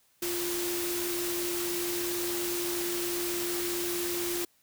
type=tone in noise; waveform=sine; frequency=349.2 Hz; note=F4; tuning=in tune; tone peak=-32 dBFS; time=0.22-4.45 s; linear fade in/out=5 ms; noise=white; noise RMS=-34 dBFS; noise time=0.22-4.45 s; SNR=-1 dB; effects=white hiss -67 dBFS RMS until 4.62 s